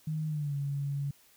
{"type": "tone with pitch glide", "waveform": "sine", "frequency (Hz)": [155.6, 141.05], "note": ["D#3", "C#3"], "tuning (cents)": [0, 30], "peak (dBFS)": -30, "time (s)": [0.07, 1.11], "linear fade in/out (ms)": 5, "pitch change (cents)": -170, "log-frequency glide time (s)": [0.27, 0.55], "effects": ["white hiss -62 dBFS RMS until 1.36 s"]}